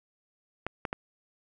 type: clicks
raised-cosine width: 0.5 ms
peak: -16 dBFS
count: 3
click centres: 0.666 / 0.852 / 0.929 s
effects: none